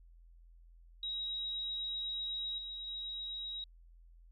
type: tone with level steps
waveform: sine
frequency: 3823 Hz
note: A#7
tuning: 43 cents sharp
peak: -36 / -41 / -39 dBFS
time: 1.03-3.64 s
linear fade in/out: 2 ms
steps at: 2.58 / 2.87 s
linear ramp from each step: 2 ms
effects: added 42 Hz sine -56 dBFS peak until 4.31 s